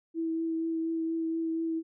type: tone with vibrato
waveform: sine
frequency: 326.6 Hz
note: E4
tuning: 16 cents flat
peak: -28 dBFS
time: 0.14-1.83 s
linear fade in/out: 50 ms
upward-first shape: triangle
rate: 4.2 Hz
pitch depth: 15 cents each way
effects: none